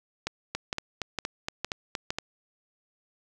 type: two click trains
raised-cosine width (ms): 0.2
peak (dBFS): -12 / -13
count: 5 / 8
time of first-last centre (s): 0.27-2.105 / 0.55-2.186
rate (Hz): 2.18 / 4.28
effects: none